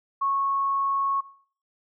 sine tone, 1100 Hz, C#6, 14 cents flat, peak -22 dBFS, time 0.21-1.21 s, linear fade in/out 10 ms, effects noise-tail reverb RT60 0.5 s tail -18 dB re dry

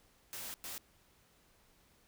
white noise bursts at uneven times, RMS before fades -44 dBFS, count 2, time 0.33-0.54 / 0.64-0.78 s, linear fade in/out 0 ms, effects pink hiss -68 dBFS RMS until 2.07 s

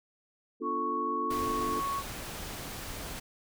sine chord, B half-diminished seventh, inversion none, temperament equal, 246.9 / 293.7 / 349.2 / 440 Hz, B3 / D4 / F4 / A4, 0 / 0 / 0 / 0 cents, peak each -40 / -39 / -38 / -38 dBFS, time 0.6-1.81 s, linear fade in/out 20 ms
sine tone, 1108.7 Hz, C#6, in tune, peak -30 dBFS, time 0.62-2.03 s, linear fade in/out 50 ms
pink noise, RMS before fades -40 dBFS, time 1.3-3.2 s, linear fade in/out 10 ms
effects none

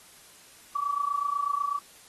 sine tone with amplitude modulation, 1148 Hz, D6, 40 cents flat, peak -22 dBFS, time 0.75-1.79 s, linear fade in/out 10 ms, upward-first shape sine, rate 28.1 Hz, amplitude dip 80%, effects white hiss -53 dBFS RMS until 2.08 s + AAC 32 kbps

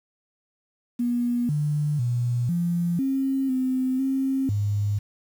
sine tone with pitch steps, 241 / 148.6 / 121.1 / 172.6 / 268.9 / 258.2 / 267.4 / 102.7 Hz, B3 / D3 / B2 / F3 / C4 / C4 / C4 / G#2, -42 / +21 / -34 / -20 / +47 / -23 / +38 / -19 cents, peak -21 dBFS, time 0.99-4.99 s, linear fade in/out 10 ms, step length 500 ms, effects 8-bit

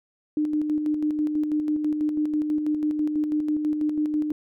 sine tone with tremolo, 302.5 Hz, D#4, 49 cents flat, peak -20 dBFS, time 0.37-4.32 s, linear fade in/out 2 ms, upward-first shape square, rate 6.1 Hz, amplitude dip 40%, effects none

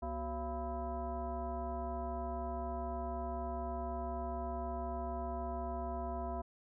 sine tone with frequency modulation, 375.3 Hz, F#4, 25 cents sharp, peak -36 dBFS, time 0.02-6.42 s, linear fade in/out 10 ms, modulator 308 Hz, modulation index 1.9, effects none

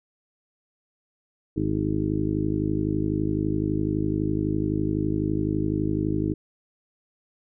harmonic tone with a mistuned harmonic, 51.91 Hz, G#1, in tune, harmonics 1 / 2 / 3 / 4 / 5 / 6 / 7 / 8, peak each -34 / -30 / -30 / -34 / -32 / -26 / -33 / -36 dBFS, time 1.56-6.34 s, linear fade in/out 10 ms, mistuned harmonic 8, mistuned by +22 cents, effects none

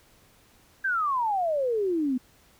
sine exponential sweep, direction down, 1620 to 244.3 Hz, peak -23 dBFS, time 0.84-2.18 s, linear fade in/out 10 ms, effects pink hiss -59 dBFS RMS until 2.59 s

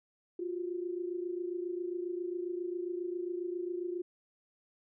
sine tone pair together, 349.2 / 376.6 Hz, F4 / F#4, 0 / +31 cents, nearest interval minor second, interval 131 cents, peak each -35 / -40 dBFS, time 0.39-4.02 s, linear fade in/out 5 ms, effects none

